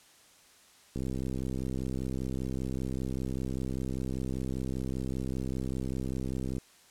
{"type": "click train", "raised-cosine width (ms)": 3, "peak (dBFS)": -22, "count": 367, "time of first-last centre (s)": [0.96, 6.582], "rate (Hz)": 65.1, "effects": ["white hiss -59 dBFS RMS until 6.9 s", "low-pass 10000 Hz 12 dB/octave"]}